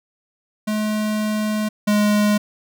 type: tone pair in turn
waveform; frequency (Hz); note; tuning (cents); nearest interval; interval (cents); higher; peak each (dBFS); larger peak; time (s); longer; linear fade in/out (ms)
square; 213.5 / 208.6; G#3 / G#3; +48 / +8; unison; 40; first; -20 / -15; second; 0.67-1.69 / 1.87-2.38; first; 10
effects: none